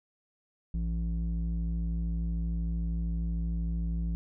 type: tone with low-pass filter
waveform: square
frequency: 56.5 Hz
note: A1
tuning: 47 cents sharp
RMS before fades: -31 dBFS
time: 0.74-4.15 s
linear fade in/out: 0 ms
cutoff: 170 Hz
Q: 1.8
effects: none